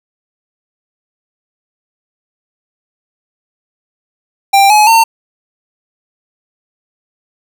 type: tone with pitch steps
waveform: square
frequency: 790 / 846.7 / 907.5 Hz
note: G5 / G#5 / A#5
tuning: +13 / +33 / -47 cents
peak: -5 dBFS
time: 4.53-5.04 s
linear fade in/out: 10 ms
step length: 170 ms
effects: none